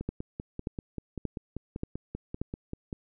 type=two click trains; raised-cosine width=3 ms; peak=-22 / -18 dBFS; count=16 / 5; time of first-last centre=0.01-2.928 / 0.09-2.416 s; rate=5.14 / 1.72 Hz; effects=none